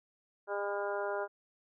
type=harmonic tone with a mistuned harmonic; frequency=202.4 Hz; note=G#3; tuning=44 cents flat; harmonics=2 / 3 / 4 / 5 / 6 / 7 / 8; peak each=-37 / -37 / -41 / -42 / -49 / -41 / -51 dBFS; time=0.47-1.28 s; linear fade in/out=50 ms; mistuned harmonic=5; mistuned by=-17 cents; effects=none